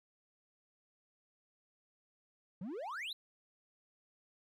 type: exponential sweep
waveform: triangle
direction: up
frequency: 164.81 to 4186 Hz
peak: -38 dBFS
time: 2.61-3.13 s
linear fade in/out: 5 ms
effects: none